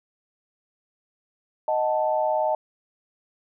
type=chord; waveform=sine; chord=D# diminished; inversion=none; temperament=equal; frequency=622.3 / 740 / 880 Hz; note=D#5 / F#5 / A5; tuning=0 / 0 / 0 cents; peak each=-23 / -28 / -25 dBFS; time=1.68-2.55 s; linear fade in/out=2 ms; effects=none